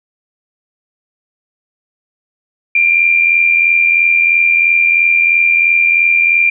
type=tone with amplitude modulation; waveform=sine; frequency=2382 Hz; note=D7; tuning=24 cents sharp; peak=-5 dBFS; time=2.75-6.5 s; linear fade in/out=5 ms; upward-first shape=sine; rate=83 Hz; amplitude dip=55%; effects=none